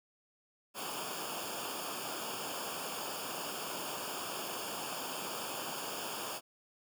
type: noise with comb filter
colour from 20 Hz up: pink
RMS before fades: -40 dBFS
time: 0.74-6.41 s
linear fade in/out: 50 ms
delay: 0.5 ms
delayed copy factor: -0.85
effects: high-pass 150 Hz 12 dB/octave